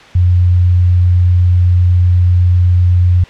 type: tone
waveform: sine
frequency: 89.2 Hz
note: F2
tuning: 37 cents sharp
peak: -6 dBFS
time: 0.15-3.24 s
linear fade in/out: 5 ms
effects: white hiss -37 dBFS RMS until 3.29 s + low-pass 3000 Hz 12 dB/octave